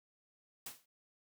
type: noise with exponential decay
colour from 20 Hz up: white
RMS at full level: -41 dBFS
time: 0.66-0.86 s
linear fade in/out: 5 ms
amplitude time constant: 43 ms
effects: none